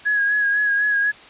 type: tone with vibrato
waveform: sine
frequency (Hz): 1661.2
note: G#6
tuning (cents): 0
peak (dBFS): -16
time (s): 0.05-1.12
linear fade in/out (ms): 20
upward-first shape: sine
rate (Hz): 4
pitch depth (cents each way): 34
effects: white hiss -43 dBFS RMS until 1.29 s + resampled to 8000 Hz